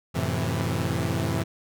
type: chord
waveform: sawtooth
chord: F# half-diminished seventh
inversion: none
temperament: equal with one note detuned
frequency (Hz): 90.39 / 110 / 130.81 / 164.81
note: F#2 / A2 / C3 / E3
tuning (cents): -40 / 0 / 0 / 0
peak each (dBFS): -26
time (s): 0.14-1.44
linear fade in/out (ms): 20
effects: none